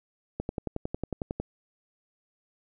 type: click train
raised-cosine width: 2 ms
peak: -17 dBFS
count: 12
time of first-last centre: 0.4-1.4 s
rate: 11 Hz
effects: none